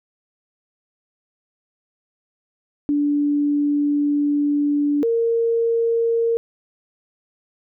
sine tone pair in turn, 290.7 / 461.5 Hz, D4 / A#4, -18 / -17 cents, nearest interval minor sixth, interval 801 cents, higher second, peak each -16 dBFS, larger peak neither, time 2.89-5.03 / 5.03-6.37 s, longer first, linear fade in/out 0 ms, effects none

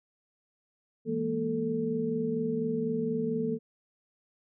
sine tone cluster, 166.3 / 209.6 / 233.8 / 442 Hz, E3 / G#3 / A#3 / A4, +16 / +16 / +5 / +8 cents, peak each -36 / -38 / -31 / -31 dBFS, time 1.05-3.59 s, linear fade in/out 50 ms, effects none

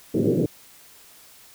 white band-pass noise, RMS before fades -21 dBFS, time 0.14-0.46 s, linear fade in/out 2 ms, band 110 to 470 Hz, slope 48 dB/octave, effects white hiss -50 dBFS RMS until 1.54 s

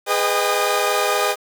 sawtooth tone cluster, 413.8 / 498.9 / 617 / 799 / 1226 Hz, G#4 / B4 / D#5 / G5 / D#6, -6 / +17 / -15 / +33 / -26 cents, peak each -20 dBFS, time 0.06-1.36 s, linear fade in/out 50 ms, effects 7-bit

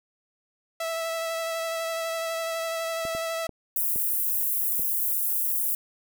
sawtooth tone with vibrato, 657 Hz, E5, 6 cents flat, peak -24 dBFS, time 0.8-3.47 s, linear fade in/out 5 ms, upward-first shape sine, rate 12 Hz, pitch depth 14 cents each way
clicks, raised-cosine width 2 ms, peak -25 dBFS, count 5, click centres 3.052 / 3.15 / 3.493 / 3.96 / 4.795 s
white high-pass noise, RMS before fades -26 dBFS, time 3.76-5.75 s, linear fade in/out 2 ms, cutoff 11000 Hz, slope 24 dB/octave
effects none

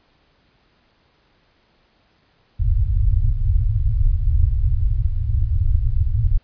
pink low-pass noise, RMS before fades -17 dBFS, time 2.59-6.38 s, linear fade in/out 5 ms, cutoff 120 Hz, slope 96 dB/octave, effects pink hiss -60 dBFS RMS until 6.43 s + resampled to 11025 Hz

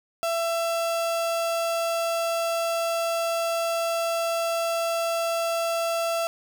35% pulse tone, 669 Hz, E5, 25 cents sharp, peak -22 dBFS, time 0.23-6.27 s, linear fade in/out 0 ms, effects none

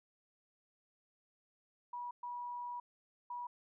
sine tone bursts at uneven times, 970 Hz, B5, 31 cents flat, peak -40 dBFS, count 3, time 1.93-2.11 / 2.23-2.8 / 3.3-3.47 s, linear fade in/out 5 ms, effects none

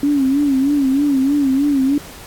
sine tone with vibrato, 277.2 Hz, C#4, in tune, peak -12 dBFS, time 0.03-1.98 s, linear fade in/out 2 ms, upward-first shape sine, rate 3.2 Hz, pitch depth 96 cents each way, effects pink hiss -37 dBFS RMS until 2.26 s + AAC 64 kbps

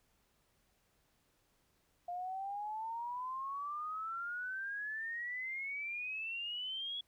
sine exponential sweep, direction up, 698.5 to 3382 Hz, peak -38 dBFS, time 2.08-7.01 s, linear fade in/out 5 ms, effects pink hiss -75 dBFS RMS until 7.07 s

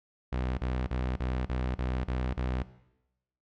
sawtooth tone bursts, 63 Hz, B1, 35 cents sharp, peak -25 dBFS, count 8, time 0.32-2.631 s, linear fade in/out 10 ms, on 260 ms, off 33 ms, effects noise-tail reverb RT60 0.9 s tail -17 dB re dry + low-pass 3000 Hz 12 dB/octave

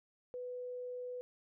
sine tone, 496.4 Hz, B4, 9 cents sharp, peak -40 dBFS, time 0.34-1.21 s, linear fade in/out 0 ms, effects none

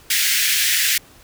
pink high-pass noise, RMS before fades -18 dBFS, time 0.1-0.98 s, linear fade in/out 5 ms, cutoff 1700 Hz, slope 48 dB/octave, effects pink hiss -48 dBFS RMS until 1.23 s

